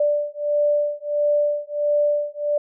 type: beating tone pair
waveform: sine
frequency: 587.3 / 588.8 Hz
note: D5 / D5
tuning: 0 / +4 cents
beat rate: 1.5 Hz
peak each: -21 dBFS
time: 0-2.58 s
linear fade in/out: 5 ms
effects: none